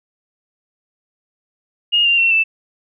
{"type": "tone with pitch steps", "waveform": "sine", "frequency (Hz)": [2853, 2783, 2715, 2648], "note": ["F7", "F7", "F7", "E7"], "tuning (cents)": [36, -7, -50, 7], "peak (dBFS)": -11, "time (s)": [1.92, 2.44], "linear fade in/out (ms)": 20, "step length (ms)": 130, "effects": []}